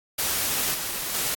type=noise with level steps; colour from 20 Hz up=white; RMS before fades=-25 / -30 / -26 dBFS; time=0.18-1.35 s; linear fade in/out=10 ms; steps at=0.74 / 1.14 s; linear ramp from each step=5 ms; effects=AAC 64 kbps